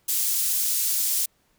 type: high-pass noise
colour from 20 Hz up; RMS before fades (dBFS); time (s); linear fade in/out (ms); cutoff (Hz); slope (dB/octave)
pink; -24; 0.08-1.26; 10; 8000; 12
effects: pink hiss -66 dBFS RMS until 1.58 s